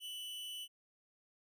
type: tone with amplitude modulation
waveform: 45% pulse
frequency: 2983 Hz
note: F#7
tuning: 13 cents sharp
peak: -40 dBFS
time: 0-0.68 s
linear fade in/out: 50 ms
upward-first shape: sine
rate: 241 Hz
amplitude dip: 50%
effects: none